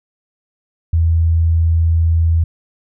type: tone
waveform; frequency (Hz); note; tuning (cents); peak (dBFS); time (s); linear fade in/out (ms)
sine; 82.41; E2; 0; -10; 0.93-2.44; 5
effects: none